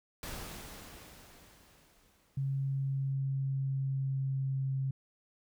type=noise with exponential decay; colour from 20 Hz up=pink; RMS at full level=-41 dBFS; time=0.23-3.13 s; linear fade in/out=1 ms; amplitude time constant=630 ms
type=tone with pitch glide; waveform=sine; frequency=136.4 to 134.21 Hz; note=C#3 to C3; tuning=-28 to +44 cents; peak=-30 dBFS; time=2.37-4.91 s; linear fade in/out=5 ms; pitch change=-28 cents; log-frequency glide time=2.58-4.76 s
effects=none